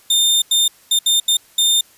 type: tone bursts at uneven times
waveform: sawtooth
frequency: 3619 Hz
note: A7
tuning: 48 cents sharp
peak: -9 dBFS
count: 6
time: 0.1-0.42 / 0.51-0.68 / 0.91-0.99 / 1.06-1.2 / 1.28-1.37 / 1.58-1.81 s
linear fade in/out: 5 ms
effects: white hiss -50 dBFS RMS until 1.97 s + resampled to 32000 Hz